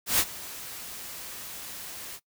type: noise with ADSR envelope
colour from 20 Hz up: white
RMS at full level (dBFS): -21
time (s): 0.06-2.2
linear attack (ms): 130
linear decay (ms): 54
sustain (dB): -19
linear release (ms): 54
effects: noise-tail reverb RT60 0.1 s tail -20 dB re dry